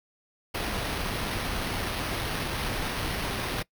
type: noise with sample-and-hold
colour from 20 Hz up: pink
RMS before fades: -31 dBFS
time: 0.54-3.63 s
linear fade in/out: 10 ms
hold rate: 7350 Hz
effects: noise-tail reverb RT60 0.1 s tail -22 dB re dry